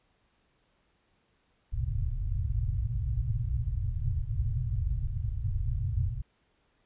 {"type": "low-pass noise", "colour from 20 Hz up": "white", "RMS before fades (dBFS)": -30, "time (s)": [1.72, 6.22], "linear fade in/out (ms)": 10, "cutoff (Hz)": 130, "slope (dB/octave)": 96, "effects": ["pink hiss -71 dBFS RMS until 6.85 s", "resampled to 8000 Hz"]}